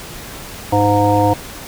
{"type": "harmonic tone", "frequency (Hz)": 102.8, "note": "G#2", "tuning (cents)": -17, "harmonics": [1, 3, 5, 7, 9], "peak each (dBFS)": [-17, -17, -17, -17, -17], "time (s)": [0.72, 1.34], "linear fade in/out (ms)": 10, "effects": ["pink hiss -32 dBFS RMS until 1.67 s"]}